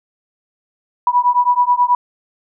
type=beating tone pair; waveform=sine; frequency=975 / 984.3 Hz; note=B5 / B5; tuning=-23 / -6 cents; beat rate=9.3 Hz; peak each=-14 dBFS; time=1.07-1.95 s; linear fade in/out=2 ms; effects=none